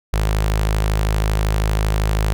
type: tone with notch filter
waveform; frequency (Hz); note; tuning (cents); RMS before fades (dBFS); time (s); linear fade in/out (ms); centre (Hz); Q
sawtooth; 52.7; G#1; +26; -18; 0.13-2.33; 0; 260; 1.3
effects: none